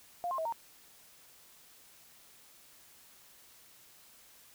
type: tone with pitch steps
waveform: sine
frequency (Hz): 703 / 1060 / 644 / 923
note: F5 / C6 / E5 / A#5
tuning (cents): +11 / +22 / -41 / -17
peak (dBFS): -32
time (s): 0.24-0.524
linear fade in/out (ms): 0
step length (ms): 71
effects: white hiss -59 dBFS RMS until 4.54 s